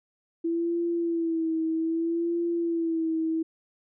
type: tone with vibrato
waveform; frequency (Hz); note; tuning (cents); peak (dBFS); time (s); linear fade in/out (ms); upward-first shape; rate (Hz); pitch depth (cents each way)
sine; 331.5; E4; +10; -24; 0.44-3.43; 10; sine; 0.63; 51
effects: none